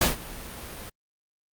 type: noise with ADSR envelope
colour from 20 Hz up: pink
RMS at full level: -19 dBFS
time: 0.01-0.9 s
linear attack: 5 ms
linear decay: 140 ms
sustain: -20 dB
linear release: 12 ms
effects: Opus 48 kbps